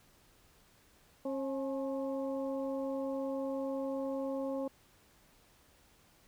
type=harmonic tone with a mistuned harmonic; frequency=270 Hz; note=C#4; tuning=45 cents flat; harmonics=1 / 2 / 3 / 4; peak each=-37 / -36 / -48 / -50 dBFS; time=1.25-4.68 s; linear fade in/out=5 ms; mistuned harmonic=3; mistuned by=+72 cents; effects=pink hiss -65 dBFS RMS until 6.27 s